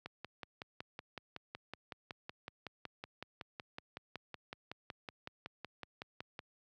click train, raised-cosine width 0.3 ms, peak -27 dBFS, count 35, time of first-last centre 0.06-6.391 s, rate 5.37 Hz, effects high-pass 80 Hz 12 dB/octave

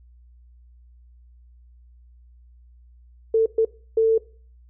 sine tone bursts at uneven times, 447.1 Hz, A4, 28 cents sharp, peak -14 dBFS, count 3, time 3.34-3.46 / 3.58-3.65 / 3.97-4.18 s, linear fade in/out 5 ms, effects noise-tail reverb RT60 0.4 s tail -20 dB re dry + added 60 Hz sine -48 dBFS peak until 4.69 s

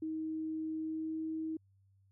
sine tone with pitch glide, 316.1 to 318.3 Hz, D#4 to D#4, +27 to +39 cents, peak -35 dBFS, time 0.02-1.57 s, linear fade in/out 5 ms, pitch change +12 cents, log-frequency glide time 0.78-1.2 s, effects added 97 Hz sine -65 dBFS peak until 2.11 s

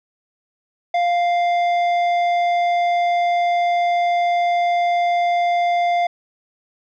triangle tone with tanh clipping, 698.5 Hz, F5, in tune, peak -17 dBFS, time 0.94-6.07 s, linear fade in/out 5 ms, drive 14 dB, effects none

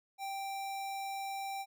square tone, 784 Hz, G5, in tune, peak -38 dBFS, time 0.18-1.66 s, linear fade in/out 50 ms, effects none

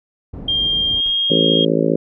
pink low-pass noise, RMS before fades -31 dBFS, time 0.33-1.01 s, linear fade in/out 10 ms, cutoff 430 Hz, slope 12 dB/octave
sine tone with pitch glide, 3202 to 3245 Hz, G7 to G#7, +36 to -41 cents, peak -15 dBFS, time 0.48-1.65 s, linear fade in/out 5 ms, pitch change +23 cents, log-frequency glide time 0.94-1.03 s
brown noise with exponential decay, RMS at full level -34 dBFS, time 1.06-1.27 s, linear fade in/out 1 ms, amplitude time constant 44 ms
harmonic tone, 55 Hz, A1, in tune, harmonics 3 / 4 / 5 / 6 / 7 / 8 / 9 / 10, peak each -21 / -23 / -20 / -23 / -21 / -22 / -23 / -23 dBFS, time 1.3-1.96 s, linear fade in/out 5 ms
effects none

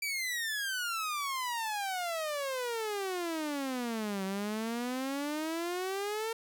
sawtooth exponential two-way sweep, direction down then up, 2339 to 189.5 to 458.1 Hz, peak -29 dBFS, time 0.02-6.33 s, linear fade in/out 5 ms, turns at 4.24 s, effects none

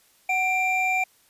triangle tone pair together, 746 / 2368 Hz, F#5 / D7, +14 / +14 cents, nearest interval octave + minor sixth, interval 2000 cents, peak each -23 / -21 dBFS, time 0.29-1.04 s, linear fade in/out 5 ms, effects white hiss -60 dBFS RMS until 1.29 s + resampled to 32000 Hz

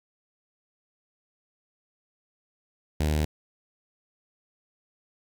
sawtooth tone with notch filter, 76.1 Hz, D#2, 38 cents flat, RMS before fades -25 dBFS, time 3-3.25 s, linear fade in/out 5 ms, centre 1200 Hz, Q 1.6, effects 9-bit

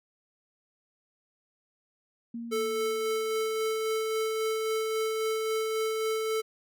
sine tone with exponential decay, 233.2 Hz, A#3, 1 cent sharp, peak -33 dBFS, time 2.34-4.14 s, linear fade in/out 5 ms, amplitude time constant 390 ms
square tone with tremolo, 440 Hz, A4, in tune, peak -27 dBFS, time 2.51-6.42 s, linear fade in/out 20 ms, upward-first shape sine, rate 3.7 Hz, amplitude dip 25%
effects none

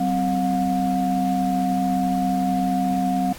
sine tone cluster, 189 / 260.1 / 717 Hz, F#3 / C4 / F5, +37 / -10 / +45 cents, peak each -23 dBFS, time 0-3.33 s, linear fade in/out 5 ms, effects pink hiss -40 dBFS RMS until 3.38 s + AAC 64 kbps

